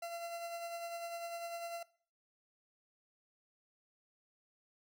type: tone with tremolo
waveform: 40% pulse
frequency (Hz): 681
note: F5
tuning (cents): -44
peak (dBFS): -39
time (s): 0.02-1.83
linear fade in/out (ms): 5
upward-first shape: sine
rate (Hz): 10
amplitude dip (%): 40
effects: noise-tail reverb RT60 0.5 s tail -21 dB re dry